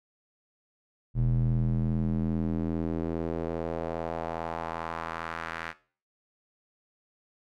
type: tone with band-pass filter sweep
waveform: square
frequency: 41.2 Hz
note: E1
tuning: in tune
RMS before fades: -30 dBFS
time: 1.14-5.74 s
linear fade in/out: 50 ms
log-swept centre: 110 to 1700 Hz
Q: 1.8
effects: noise-tail reverb RT60 0.4 s tail -17 dB re dry